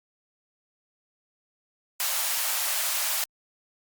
white high-pass noise, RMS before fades -27 dBFS, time 2-3.24 s, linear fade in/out 0 ms, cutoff 580 Hz, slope 48 dB/octave, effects Opus 48 kbps

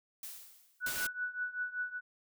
blue noise with exponential decay, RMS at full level -42 dBFS, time 0.23-0.97 s, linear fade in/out 2 ms, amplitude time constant 160 ms
sine tone with tremolo, 1480 Hz, F#6, in tune, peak -31 dBFS, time 0.8-2.01 s, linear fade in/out 50 ms, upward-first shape triangle, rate 5.2 Hz, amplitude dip 90%
white noise, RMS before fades -38 dBFS, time 0.86-1.07 s, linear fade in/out 5 ms
effects none

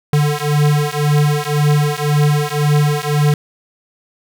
square beating tone pair, 146.83 / 148.73 Hz, D3 / D3, 0 / +22 cents, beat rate 1.9 Hz, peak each -16 dBFS, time 0.13-3.34 s, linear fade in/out 2 ms, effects none

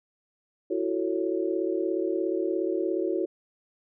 sine chord, F# minor seventh, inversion third, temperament just, 333 / 370 / 444 / 555 Hz, E4 / F#4 / A4 / C#5, +18 / 0 / +16 / +2 cents, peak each -29 / -28 / -33 / -34 dBFS, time 0.7-3.26 s, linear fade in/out 10 ms, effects none

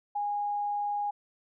sine tone, 822 Hz, G#5, 18 cents flat, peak -28 dBFS, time 0.15-1.11 s, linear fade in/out 10 ms, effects none

